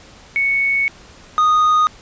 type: tone pair in turn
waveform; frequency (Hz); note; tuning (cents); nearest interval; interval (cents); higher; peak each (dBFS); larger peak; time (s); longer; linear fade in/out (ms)
sine / triangle; 2217 / 1238.5; C#7 / D#6; 0 / -8; minor seventh; 1008; first; -14 / -9; second; 0.36-0.88 / 1.38-1.87; first; 0
effects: pink hiss -43 dBFS RMS until 2.01 s + resampled to 16000 Hz